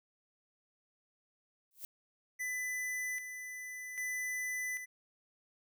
violet noise with exponential growth, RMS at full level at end -40 dBFS, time 1.71-1.85 s, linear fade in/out 1 ms, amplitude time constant 29 ms
square tone with tremolo, 2000 Hz, B6, 21 cents sharp, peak -36 dBFS, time 2.39-4.86 s, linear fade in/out 20 ms, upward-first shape square, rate 0.63 Hz, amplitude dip 55%
effects none

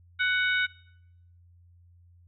harmonic tone, 744 Hz, F#5, 9 cents sharp, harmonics 2 / 3 / 4 / 5, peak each -24 / -29 / -37 / -33 dBFS, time 0.19-0.67 s, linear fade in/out 20 ms, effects noise-tail reverb RT60 0.8 s tail -22 dB re dry + added 87 Hz sine -54 dBFS peak until 2.27 s

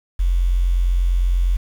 sine tone, 44.31 Hz, F1, 26 cents sharp, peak -14 dBFS, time 0.19-1.57 s, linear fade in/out 10 ms, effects 7-bit

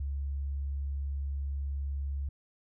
sine tone, 69.7 Hz, C#2, 10 cents sharp, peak -31 dBFS, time 0-2.29 s, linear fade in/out 5 ms, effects none

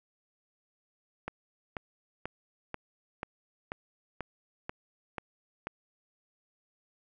click train, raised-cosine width 0.5 ms, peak -20 dBFS, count 10, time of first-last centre 1.28-5.67 s, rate 2.05 Hz, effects none

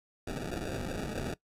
violet noise with sample-and-hold, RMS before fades -36 dBFS, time 0.27-1.34 s, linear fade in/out 5 ms, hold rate 1050 Hz, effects noise-tail reverb RT60 0.1 s tail -19 dB re dry + low-pass 12000 Hz 12 dB/octave

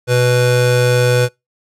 square tone pair together, 123.5 / 494 Hz, B2 / B4, 0 / 0 cents, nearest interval 2 octaves, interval 2400 cents, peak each -14 / -14 dBFS, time 0.07-1.29 s, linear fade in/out 50 ms, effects noise-tail reverb RT60 0.2 s tail -25 dB re dry + low-pass 12000 Hz 12 dB/octave

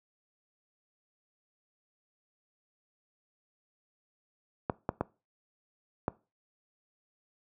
clicks, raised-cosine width 1 ms, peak -14 dBFS, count 4, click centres 4.698 / 4.891 / 5.01 / 6.081 s, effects noise-tail reverb RT60 0.3 s tail -21 dB re dry + high-pass 80 Hz 12 dB/octave

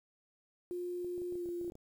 sine tone with pitch glide, 355.3 to 348 Hz, F4 to F4, +30 to -6 cents, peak -36 dBFS, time 0.71-1.7 s, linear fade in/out 0 ms, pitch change -36 cents, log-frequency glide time 1.34-1.46 s
clicks, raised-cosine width 2 ms, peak -40 dBFS, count 12, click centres 1.046 / 1.179 / 1.218 / 1.324 / 1.355 / 1.459 / 1.489 / 1.613 / 1.646 / 1.679 / 1.721 / 1.754 s
effects 10-bit

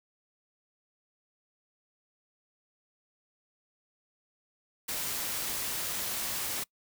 white noise, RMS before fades -34 dBFS, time 4.88-6.64 s, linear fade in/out 10 ms, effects noise-tail reverb RT60 0.1 s tail -24 dB re dry

